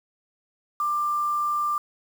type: tone with quantisation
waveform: sine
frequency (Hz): 1187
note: D6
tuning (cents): +18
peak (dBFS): -22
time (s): 0.8-1.78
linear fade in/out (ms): 2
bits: 7
effects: none